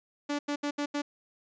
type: tone bursts at uneven times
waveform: sawtooth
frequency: 290 Hz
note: D4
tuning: 22 cents flat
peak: -25 dBFS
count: 5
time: 0.29-0.39 / 0.48-0.56 / 0.63-0.71 / 0.78-0.86 / 0.94-1.02 s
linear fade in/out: 10 ms
effects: resampled to 16000 Hz